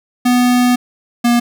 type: tone pair in turn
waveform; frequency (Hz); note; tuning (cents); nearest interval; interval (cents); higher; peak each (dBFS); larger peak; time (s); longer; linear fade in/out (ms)
square; 246.9 / 238.8; B3 / A#3; 0 / +42; minor second; 58; first; -10 / -10; neither; 0.25-0.76 / 1.24-1.4; first; 10
effects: none